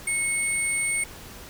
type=tone pair together; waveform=sine; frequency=2200 / 8800 Hz; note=C#7 / C#9; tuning=-14 / -14 cents; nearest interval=2 octaves; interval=2400 cents; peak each=-24 dBFS; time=0.07-1.04 s; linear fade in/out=5 ms; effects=tanh soft clip ceiling -19 dBFS + pink hiss -43 dBFS RMS until 1.49 s